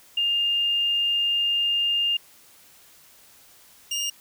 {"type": "tone pair in turn", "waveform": ["sine", "25% pulse"], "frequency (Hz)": [2812, 2826], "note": ["F7", "F7"], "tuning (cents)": [11, 20], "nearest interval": "unison", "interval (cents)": 9, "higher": "second", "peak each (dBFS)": [-20, -21], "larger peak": "first", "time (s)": [[0.17, 2.17], [3.91, 4.1]], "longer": "first", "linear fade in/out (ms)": 5, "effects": ["white hiss -53 dBFS RMS until 4.2 s"]}